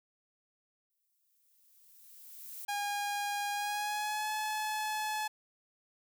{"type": "noise with exponential growth", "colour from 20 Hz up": "violet", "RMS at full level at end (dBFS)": -43, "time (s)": [0.9, 2.65], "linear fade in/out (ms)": 0, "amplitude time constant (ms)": 380}
{"type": "tone with pitch glide", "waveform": "sawtooth", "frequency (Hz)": [816, 857.1], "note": ["G#5", "A5"], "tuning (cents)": [-31, -46], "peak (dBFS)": -29, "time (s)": [2.68, 5.28], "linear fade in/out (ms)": 10, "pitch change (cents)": 85, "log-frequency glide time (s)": [3.52, 4.32]}
{"effects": []}